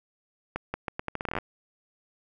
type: accelerating click train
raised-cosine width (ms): 0.5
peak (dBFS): -15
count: 15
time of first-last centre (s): 0.56-1.386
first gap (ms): 180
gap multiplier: 0.79
effects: none